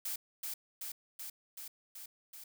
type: noise with echo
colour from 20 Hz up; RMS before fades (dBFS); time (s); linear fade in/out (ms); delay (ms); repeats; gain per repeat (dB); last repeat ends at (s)
blue; -38; 0.05-0.16; 5; 380; 6; -2; 2.44
effects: none